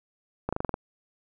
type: slowing click train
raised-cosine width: 1 ms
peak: -14 dBFS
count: 7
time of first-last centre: 0.49-0.741 s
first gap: 36 ms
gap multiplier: 1.06
effects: none